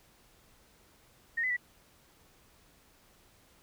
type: tone with pitch steps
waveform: sine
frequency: 1852 / 2015 / 1951 Hz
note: A#6 / B6 / B6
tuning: -12 / +34 / -22 cents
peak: -28 dBFS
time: 1.37-1.568 s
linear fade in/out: 10 ms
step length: 66 ms
effects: pink hiss -63 dBFS RMS until 3.62 s